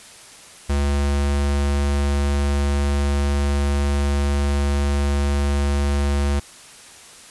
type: tone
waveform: square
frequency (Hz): 71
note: C#2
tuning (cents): +42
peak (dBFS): -18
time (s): 0.69-6.4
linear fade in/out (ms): 10
effects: white hiss -43 dBFS RMS until 7.3 s + resampled to 24000 Hz